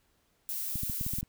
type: noise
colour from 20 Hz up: violet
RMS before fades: -35 dBFS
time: 0.49-1.21 s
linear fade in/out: 0 ms
type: clicks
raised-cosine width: 5 ms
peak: -24 dBFS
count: 8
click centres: 0.757 / 0.834 / 0.898 / 1.011 / 1.065 / 1.136 / 1.186 / 1.23 s
effects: pink hiss -71 dBFS RMS until 1.28 s